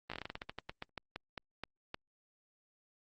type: slowing click train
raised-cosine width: 0.3 ms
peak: -24 dBFS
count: 19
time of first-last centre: 0.1-1.944 s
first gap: 16 ms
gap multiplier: 1.19
effects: Opus 24 kbps